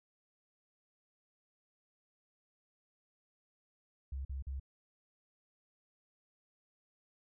sine tone bursts, 67.5 Hz, C#2, 45 cents flat, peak -37 dBFS, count 3, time 4.12-4.598 s, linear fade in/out 5 ms, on 130 ms, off 44 ms, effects none

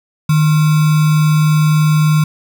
sine tone with sample-and-hold, 153.9 Hz, D#3, 19 cents flat, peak -8 dBFS, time 0.29-2.24 s, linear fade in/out 5 ms, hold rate 1225 Hz, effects none

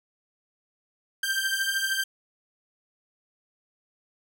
sawtooth beating tone pair, 1568 / 1581 Hz, G6 / G6, 0 / +14 cents, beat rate 13 Hz, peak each -25 / -24 dBFS, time 1.23-2.04 s, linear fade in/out 5 ms, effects none

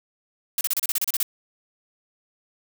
blue noise bursts, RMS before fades -23 dBFS, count 11, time 0.58-1.23 s, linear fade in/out 2 ms, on 30 ms, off 32 ms, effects none

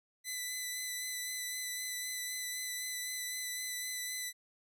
10% pulse tone with vibrato, 2000 Hz, B6, 21 cents sharp, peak -28 dBFS, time 0.24-4.33 s, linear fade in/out 50 ms, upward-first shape sine, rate 3.9 Hz, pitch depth 16 cents each way, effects none

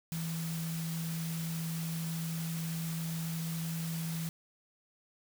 sine tone in noise, 163.9 Hz, E3, 10 cents flat, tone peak -34 dBFS, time 0.12-4.29 s, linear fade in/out 0 ms, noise white, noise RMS -44 dBFS, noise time 0.12-4.29 s, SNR +7 dB, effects none

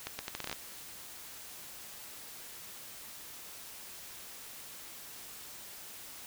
accelerating click train, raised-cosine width 0.2 ms, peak -19 dBFS, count 10, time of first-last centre 0.07-0.528 s, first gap 120 ms, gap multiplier 0.76, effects white hiss -48 dBFS RMS until 6.26 s

